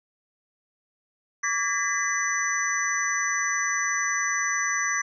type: tone cluster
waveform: sine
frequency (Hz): 1149 / 1636 / 1828 / 1994 / 5980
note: D6 / G#6 / A#6 / B6 / F#8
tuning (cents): -38 / -26 / -34 / +16 / +17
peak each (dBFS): -30 / -30 / -33 / -28 / -29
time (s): 1.43-5.02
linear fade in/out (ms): 10
effects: none